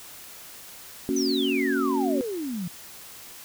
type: chord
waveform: sine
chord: F# major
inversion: first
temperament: equal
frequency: 233.1 / 277.2 / 370 Hz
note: A#3 / C#4 / F#4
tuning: 0 / 0 / 0 cents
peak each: -29 / -25 / -27 dBFS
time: 1.09-2.21 s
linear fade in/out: 0 ms
type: exponential sweep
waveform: sine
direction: down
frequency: 6240 to 165.5 Hz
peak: -28 dBFS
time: 1.16-2.68 s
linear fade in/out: 5 ms
effects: white hiss -44 dBFS RMS until 3.44 s